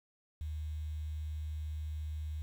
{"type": "tone with quantisation", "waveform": "sine", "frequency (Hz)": 76.9, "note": "D#2", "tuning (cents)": -20, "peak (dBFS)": -36, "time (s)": [0.41, 2.42], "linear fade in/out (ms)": 0, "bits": 10, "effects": []}